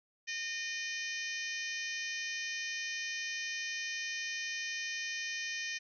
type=harmonic tone with a mistuned harmonic; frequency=612 Hz; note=D#5; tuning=29 cents flat; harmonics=3 / 4 / 5 / 6 / 7 / 8 / 9 / 10; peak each=-40 / -41 / -46 / -52 / -50 / -50 / -46 / -45 dBFS; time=0.27-5.79 s; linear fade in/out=20 ms; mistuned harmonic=7; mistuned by=-29 cents; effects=none